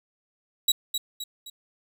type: tone with echo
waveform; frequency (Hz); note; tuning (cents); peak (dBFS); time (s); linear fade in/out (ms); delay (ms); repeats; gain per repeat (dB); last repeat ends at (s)
sawtooth; 3875; B7; -34; -15; 0.68-0.72; 5; 260; 3; -7; 1.5
effects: none